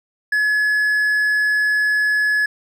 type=tone; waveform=triangle; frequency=1700 Hz; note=G#6; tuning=40 cents sharp; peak=-13 dBFS; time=0.32-2.46 s; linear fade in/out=5 ms; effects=none